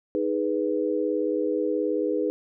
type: chord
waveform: sine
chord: G# minor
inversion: second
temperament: equal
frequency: 311.1 / 415.3 / 493.9 Hz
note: D#4 / G#4 / B4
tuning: 0 / 0 / 0 cents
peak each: -27 dBFS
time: 0.15-2.3 s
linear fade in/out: 0 ms
effects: none